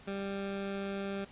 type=tone; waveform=20% pulse; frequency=197.3 Hz; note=G3; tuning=11 cents sharp; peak=-30 dBFS; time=0.07-1.25 s; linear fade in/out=10 ms; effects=pink hiss -55 dBFS RMS until 1.31 s + resampled to 8000 Hz